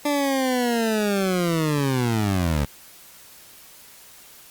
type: linear sweep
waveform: 20% pulse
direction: down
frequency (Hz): 294.7 to 68.6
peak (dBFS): -15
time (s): 0.05-2.65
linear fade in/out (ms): 5
effects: white hiss -47 dBFS RMS until 4.5 s + Opus 48 kbps